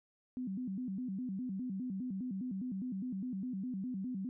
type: tone with vibrato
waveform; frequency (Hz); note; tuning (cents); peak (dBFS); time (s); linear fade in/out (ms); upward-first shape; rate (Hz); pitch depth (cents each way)
sine; 220; A3; 0; -36; 0.37-4.29; 0; square; 4.9; 240
effects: none